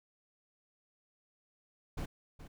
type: noise with echo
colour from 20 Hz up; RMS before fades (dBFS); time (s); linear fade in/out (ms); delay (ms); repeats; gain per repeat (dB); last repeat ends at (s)
brown; -37; 1.97-2.06; 10; 420; 1; -12; 2.48
effects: none